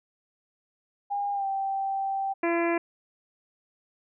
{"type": "tone with pitch glide", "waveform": "sine", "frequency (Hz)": [809, 780.5], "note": ["G#5", "G5"], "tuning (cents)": [-46, -8], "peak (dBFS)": -26, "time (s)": [1.1, 2.34], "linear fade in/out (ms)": 20, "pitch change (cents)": -62, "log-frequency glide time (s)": [1.33, 1.46]}
{"type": "harmonic tone", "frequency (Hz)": 339, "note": "E4", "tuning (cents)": 49, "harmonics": [1, 2, 3, 4, 5, 6, 7, 8], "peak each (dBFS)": [-25, -29, -33, -41, -36, -37, -35, -46], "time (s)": [2.43, 2.78], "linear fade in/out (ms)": 5}
{"effects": []}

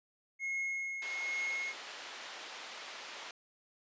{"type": "tone with tremolo", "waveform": "triangle", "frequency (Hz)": 2164, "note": "C#7", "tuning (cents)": -42, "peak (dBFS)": -31, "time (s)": [0.39, 1.74], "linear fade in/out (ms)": 50, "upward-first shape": "triangle", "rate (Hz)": 1.2, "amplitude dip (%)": 50}
{"type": "band-pass noise", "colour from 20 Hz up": "white", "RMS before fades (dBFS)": -47, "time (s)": [1.02, 3.31], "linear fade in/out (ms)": 2, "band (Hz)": [460, 3700], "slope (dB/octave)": 12}
{"effects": ["resampled to 16000 Hz"]}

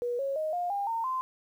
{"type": "tone with pitch steps", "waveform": "sine", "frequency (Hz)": [483.5, 549, 623.4, 707.9, 803.8, 912.7, 1036.4], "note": ["B4", "C#5", "D#5", "F5", "G5", "A#5", "C6"], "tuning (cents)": [-37, -17, 3, 23, 43, -37, -17], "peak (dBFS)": -28, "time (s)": [0.02, 1.21], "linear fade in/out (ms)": 0, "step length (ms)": 170, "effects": ["10-bit"]}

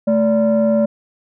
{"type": "tone pair together", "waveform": "sine", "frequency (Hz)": [220, 578.9], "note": ["A3", "D5"], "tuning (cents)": [0, -25], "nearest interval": "octave + perfect fourth", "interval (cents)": 1675, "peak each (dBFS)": -13, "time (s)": [0.07, 0.86], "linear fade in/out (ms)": 10, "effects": ["tanh soft clip ceiling -8 dBFS"]}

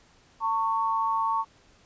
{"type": "tone pair together", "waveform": "sine", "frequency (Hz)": [901.9, 1108.7], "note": ["A5", "C#6"], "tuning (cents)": [43, 0], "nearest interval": "major third", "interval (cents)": 357, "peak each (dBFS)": -26, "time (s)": [0.4, 1.45], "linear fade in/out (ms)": 50, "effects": ["pink hiss -59 dBFS RMS until 1.85 s", "resampled to 16000 Hz"]}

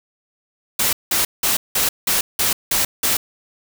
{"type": "noise bursts", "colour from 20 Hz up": "white", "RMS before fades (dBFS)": -18, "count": 8, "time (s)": [0.79, 3.17], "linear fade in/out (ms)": 5, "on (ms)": 140, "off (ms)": 180, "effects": []}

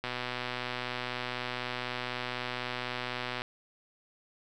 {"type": "click train", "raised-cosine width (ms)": 0.3, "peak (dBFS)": -18, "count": 420, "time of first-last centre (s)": [0.04, 3.419], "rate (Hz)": 124, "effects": []}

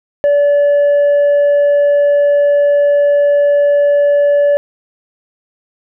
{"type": "tone with tanh clipping", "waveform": "triangle", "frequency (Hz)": 576, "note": "D5", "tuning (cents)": -34, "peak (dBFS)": -8, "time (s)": [0.24, 4.57], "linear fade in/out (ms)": 0, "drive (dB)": 7, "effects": []}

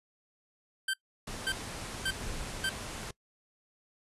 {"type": "tone bursts", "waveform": "25% pulse", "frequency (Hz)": 1558, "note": "G6", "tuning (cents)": -11, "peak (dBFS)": -25, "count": 4, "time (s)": [0.88, 2.694], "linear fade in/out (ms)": 5, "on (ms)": 56, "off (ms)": 530}
{"type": "low-pass noise", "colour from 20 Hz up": "pink", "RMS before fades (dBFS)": -41, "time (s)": [1.27, 3.11], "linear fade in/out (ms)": 5, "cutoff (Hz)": 11000, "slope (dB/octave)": 48}
{"type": "noise with exponential decay", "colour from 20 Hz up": "brown", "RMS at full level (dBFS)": -35, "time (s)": [2.2, 3.08], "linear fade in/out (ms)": 1, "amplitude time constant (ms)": 190}
{"effects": ["noise-tail reverb RT60 0.1 s tail -22 dB re dry", "resampled to 32000 Hz"]}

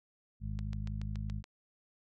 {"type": "harmonic tone", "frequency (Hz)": 51.91, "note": "G#1", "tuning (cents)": 0, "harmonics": [1, 2, 3, 4], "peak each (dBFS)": [-38, -39, -45, -45], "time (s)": [0.4, 1.43], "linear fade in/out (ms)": 50}
{"type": "click train", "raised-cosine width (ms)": 0.2, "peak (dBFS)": -31, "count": 7, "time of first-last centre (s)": [0.59, 1.441], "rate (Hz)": 7.05}
{"effects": []}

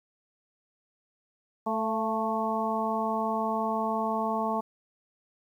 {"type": "harmonic tone with a mistuned harmonic", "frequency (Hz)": 220, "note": "A3", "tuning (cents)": 0, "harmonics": [1, 2, 3, 4, 5], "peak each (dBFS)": [-32, -35, -32, -31, -33], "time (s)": [1.66, 4.61], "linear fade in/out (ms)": 10, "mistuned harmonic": 3, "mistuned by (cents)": 37, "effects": ["10-bit"]}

